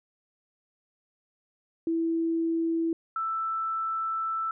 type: tone pair in turn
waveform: sine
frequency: 329.6 / 1324.1 Hz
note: E4 / E6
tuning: 0 / +7 cents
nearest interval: 2 octaves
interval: 2407 cents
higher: second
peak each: -24 / -27 dBFS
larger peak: first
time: 1.87-2.93 / 3.16-4.51 s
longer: second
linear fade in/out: 2 ms
effects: none

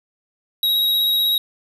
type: tone with vibrato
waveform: square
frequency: 3824 Hz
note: A#7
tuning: 43 cents sharp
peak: -16 dBFS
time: 0.63-1.38 s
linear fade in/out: 2 ms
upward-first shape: square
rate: 16 Hz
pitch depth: 11 cents each way
effects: none

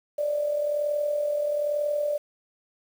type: tone with amplitude modulation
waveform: sine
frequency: 589 Hz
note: D5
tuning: 5 cents sharp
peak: -21 dBFS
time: 0.18-2.18 s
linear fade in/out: 10 ms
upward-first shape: sine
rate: 41.1 Hz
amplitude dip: 50%
effects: 8-bit

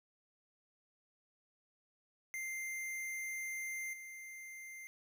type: tone with level steps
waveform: square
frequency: 2093 Hz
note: C7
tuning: in tune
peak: -40 / -48 dBFS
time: 2.34-4.87 s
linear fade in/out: 0 ms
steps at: 3.93 s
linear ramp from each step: 5 ms
effects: 13-bit

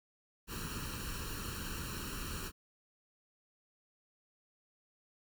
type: noise with comb filter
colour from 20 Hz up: pink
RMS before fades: -41 dBFS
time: 0.47-2.52 s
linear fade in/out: 50 ms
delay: 0.71 ms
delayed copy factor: +0.85
effects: none

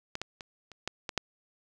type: clicks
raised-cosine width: 0.2 ms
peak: -17 / -17 / -24 / -30 / -15 / -17 / -10 dBFS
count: 7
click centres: 0.154 / 0.216 / 0.408 / 0.717 / 0.876 / 1.092 / 1.177 s
effects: none

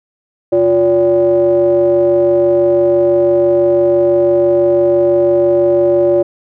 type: ring-modulated tone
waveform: triangle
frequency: 110 Hz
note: A2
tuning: in tune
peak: -3 dBFS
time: 0.52-6.23 s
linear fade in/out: 10 ms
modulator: 463 Hz
effects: none

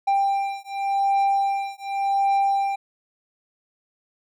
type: beating tone pair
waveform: triangle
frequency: 790 / 790.88 Hz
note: G5 / G5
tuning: +13 / +15 cents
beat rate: 0.88 Hz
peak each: -21 dBFS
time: 0.07-2.76 s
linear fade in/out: 10 ms
effects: none

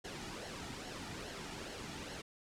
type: noise with flanger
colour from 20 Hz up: pink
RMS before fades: -45 dBFS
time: 0.04-2.22 s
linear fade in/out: 10 ms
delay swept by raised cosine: 0.82 to 1.92 ms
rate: 2.4 Hz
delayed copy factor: -0.55
effects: low-pass 7000 Hz 12 dB/octave

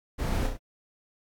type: noise with echo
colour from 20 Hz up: brown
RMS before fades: -29 dBFS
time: 0.18-0.48 s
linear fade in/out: 20 ms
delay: 33 ms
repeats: 3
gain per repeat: -4 dB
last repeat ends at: 0.579 s
effects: AAC 64 kbps

